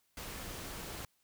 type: noise with amplitude modulation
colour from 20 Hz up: pink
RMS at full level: -42 dBFS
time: 0.17-1.05 s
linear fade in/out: 2 ms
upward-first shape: sine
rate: 289 Hz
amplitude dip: 40%
effects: white hiss -75 dBFS RMS until 1.23 s